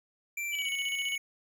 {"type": "tone with pitch glide", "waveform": "square", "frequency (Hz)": [2349, 2217], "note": ["D7", "C#7"], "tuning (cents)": [0, 0], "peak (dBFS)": -33, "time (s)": [0.37, 1.18], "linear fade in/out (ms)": 5, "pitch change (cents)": -100, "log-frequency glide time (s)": [0.49, 0.71]}
{"type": "tone with tremolo", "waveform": "sine", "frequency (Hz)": 2960, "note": "F#7", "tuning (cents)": 0, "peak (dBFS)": -31, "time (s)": [0.52, 1.17], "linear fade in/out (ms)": 20, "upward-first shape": "square", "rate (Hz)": 15, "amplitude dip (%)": 80}
{"effects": []}